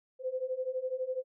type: beating tone pair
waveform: sine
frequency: 507 / 519 Hz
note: B4 / C5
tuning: +45 / -14 cents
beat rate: 12 Hz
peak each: -36 / -34 dBFS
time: 0.19-1.24 s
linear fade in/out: 50 ms
effects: none

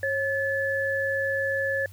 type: tone pair together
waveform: sine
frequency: 544 / 1727 Hz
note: C#5 / A6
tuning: -33 / -33 cents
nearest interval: octave + minor sixth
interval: 2000 cents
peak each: -27 / -26 dBFS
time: 0.03-1.86 s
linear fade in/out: 2 ms
effects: added 96 Hz sine -43 dBFS peak until 1.92 s + white hiss -56 dBFS RMS until 1.92 s

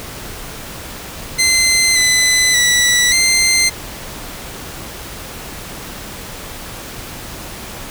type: tone with pitch steps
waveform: 15% pulse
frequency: 2067 / 2014 / 1961 / 2084 Hz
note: C7 / B6 / B6 / C7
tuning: -22 / +33 / -13 / -7 cents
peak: -4 dBFS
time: 1.38-3.7 s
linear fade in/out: 20 ms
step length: 580 ms
effects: pink hiss -30 dBFS RMS until 7.9 s

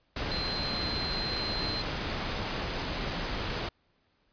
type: tone in noise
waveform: sine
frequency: 4119 Hz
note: C8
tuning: 28 cents flat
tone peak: -33 dBFS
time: 0.31-1.82 s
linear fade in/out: 5 ms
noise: pink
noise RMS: -33 dBFS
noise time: 0.16-3.69 s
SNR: -3 dB
effects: pink hiss -71 dBFS RMS until 4.32 s + resampled to 11025 Hz

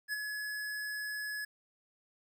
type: tone with ADSR envelope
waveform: square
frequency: 1697 Hz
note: G#6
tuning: 37 cents sharp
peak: -32 dBFS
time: 0.08-1.45 s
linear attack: 50 ms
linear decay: 19 ms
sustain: -5 dB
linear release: 7 ms
effects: 12-bit

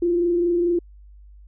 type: tone with frequency modulation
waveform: sine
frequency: 346.8 Hz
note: F4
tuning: 12 cents flat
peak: -17 dBFS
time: 0.02-0.79 s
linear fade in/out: 5 ms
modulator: 24.6 Hz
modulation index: 0.33
effects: added 50 Hz sine -43 dBFS peak until 1.47 s

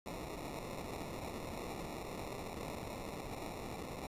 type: noise with sample-and-hold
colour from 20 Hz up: blue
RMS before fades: -44 dBFS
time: 0.06-4.07 s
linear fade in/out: 0 ms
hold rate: 1575 Hz
effects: resampled to 32000 Hz

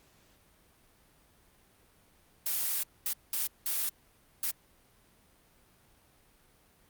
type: noise bursts at uneven times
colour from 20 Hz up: blue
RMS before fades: -31 dBFS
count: 5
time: 2.46-2.83 / 3.06-3.13 / 3.33-3.47 / 3.66-3.89 / 4.43-4.51 s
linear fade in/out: 2 ms
effects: pink hiss -64 dBFS RMS until 6.89 s + Opus 48 kbps

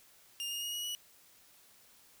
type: tone with pitch steps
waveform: sawtooth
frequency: 2815 / 2844 / 2874 / 2904 / 2935 Hz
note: F7 / F7 / F7 / F#7 / F#7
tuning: +13 / +31 / +49 / -33 / -15 cents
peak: -33 dBFS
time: 0.4-0.95 s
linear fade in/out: 0 ms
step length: 110 ms
effects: white hiss -62 dBFS RMS until 2.2 s

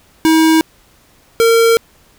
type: tone pair in turn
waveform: square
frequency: 320 / 458.3 Hz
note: D#4 / A#4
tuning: +49 / -29 cents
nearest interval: tritone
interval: 622 cents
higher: second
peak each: -8 dBFS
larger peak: neither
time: 0.25-0.61 / 1.4-1.77 s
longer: second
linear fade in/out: 0 ms
effects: pink hiss -50 dBFS RMS until 2.18 s

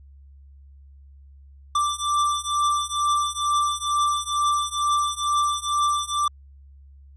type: beating tone pair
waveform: square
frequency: 1174.7 / 1176.9 Hz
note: D6 / D6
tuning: 0 / +3 cents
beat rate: 2.2 Hz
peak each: -25 / -24 dBFS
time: 1.75-6.28 s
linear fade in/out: 5 ms
effects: added 69 Hz sine -45 dBFS peak until 7.16 s + resampled to 24000 Hz

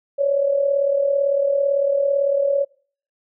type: tone with amplitude modulation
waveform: sine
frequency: 560 Hz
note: C#5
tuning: 18 cents sharp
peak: -13 dBFS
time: 0.18-2.65 s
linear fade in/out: 20 ms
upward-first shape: sine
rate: 37.9 Hz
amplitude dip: 60%
effects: noise-tail reverb RT60 0.5 s tail -25 dB re dry

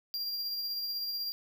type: tone with tremolo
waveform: square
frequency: 4765 Hz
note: D8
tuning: 24 cents sharp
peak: -32 dBFS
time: 0.14-1.32 s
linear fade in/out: 0 ms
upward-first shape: triangle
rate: 16 Hz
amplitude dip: 35%
effects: 11-bit

